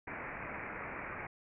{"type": "low-pass noise", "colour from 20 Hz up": "white", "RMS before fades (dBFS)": -43, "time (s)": [0.07, 1.27], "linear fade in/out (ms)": 5, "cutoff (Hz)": 2400, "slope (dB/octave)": 96, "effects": []}